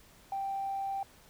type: tone with tanh clipping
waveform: triangle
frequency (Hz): 784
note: G5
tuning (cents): 0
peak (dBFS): -32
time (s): 0.32-1.03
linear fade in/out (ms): 2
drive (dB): 4
effects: pink hiss -59 dBFS RMS until 1.29 s